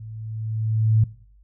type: tone with level ramp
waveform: sine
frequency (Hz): 110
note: A2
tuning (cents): 0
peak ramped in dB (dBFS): -35 to -12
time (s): 0-1.04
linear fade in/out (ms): 5
effects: noise-tail reverb RT60 0.5 s tail -19 dB re dry + added 50 Hz sine -50 dBFS peak until 1.43 s